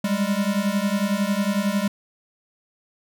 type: beating tone pair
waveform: square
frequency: 196 / 207 Hz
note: G3 / G#3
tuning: 0 / -5 cents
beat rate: 11 Hz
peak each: -24 dBFS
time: 0.04-1.88 s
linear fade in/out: 5 ms
effects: none